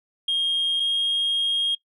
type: tone pair in turn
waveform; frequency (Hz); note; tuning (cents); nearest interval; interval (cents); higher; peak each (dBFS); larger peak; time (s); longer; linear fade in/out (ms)
sine; 3235 / 3249; G#7 / G#7; -46 / -39; unison; 7; second; -18; neither; 0.28-0.8 / 0.8-1.75; second; 5
effects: noise-tail reverb RT60 0.1 s tail -21 dB re dry + tanh soft clip ceiling -18 dBFS